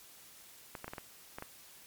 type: clicks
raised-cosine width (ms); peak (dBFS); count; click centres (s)
0.5; -26; 7; 0.752 / 0.844 / 0.88 / 0.935 / 0.982 / 1.385 / 1.424
effects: white hiss -56 dBFS RMS until 1.86 s + MP3 96 kbps